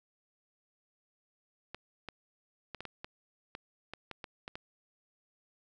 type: clicks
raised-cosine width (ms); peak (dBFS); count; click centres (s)
0.3; -25; 12; 1.746 / 2.087 / 2.747 / 2.806 / 2.853 / 3.045 / 3.551 / 3.936 / 4.113 / 4.242 / 4.479 / 4.555
effects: none